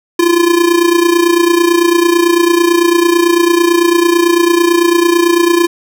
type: tone with amplitude modulation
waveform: square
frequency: 343.3 Hz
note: F4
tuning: 30 cents flat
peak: -5 dBFS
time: 0.19-5.67 s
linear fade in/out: 5 ms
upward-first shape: sine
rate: 29 Hz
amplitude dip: 70%
effects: none